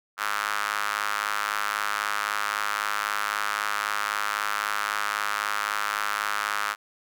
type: tone with high-pass filter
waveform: square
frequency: 51.91 Hz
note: G#1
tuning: in tune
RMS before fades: -28 dBFS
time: 0.17-6.76 s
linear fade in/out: 50 ms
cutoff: 1300 Hz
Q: 3.3
effects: none